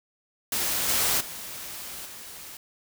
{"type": "noise with level steps", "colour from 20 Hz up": "white", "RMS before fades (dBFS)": [-27, -24, -38, -42], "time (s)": [0.52, 2.57], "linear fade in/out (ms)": 2, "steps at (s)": [0.88, 1.2, 2.05], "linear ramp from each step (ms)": 10, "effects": []}